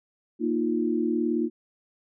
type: chord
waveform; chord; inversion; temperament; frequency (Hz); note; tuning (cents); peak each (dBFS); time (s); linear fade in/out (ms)
sine; Bb suspended fourth; none; just; 233.1 / 310.8 / 349.6; Bb3 / Eb4 / F4; 0 / -2 / +2; -27; 0.39-1.5; 50
effects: none